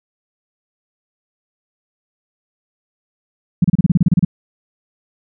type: tone bursts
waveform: sine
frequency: 174.61 Hz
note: F3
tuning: in tune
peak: -7 dBFS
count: 12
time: 3.62-4.249 s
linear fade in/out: 5 ms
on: 24 ms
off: 31 ms
effects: none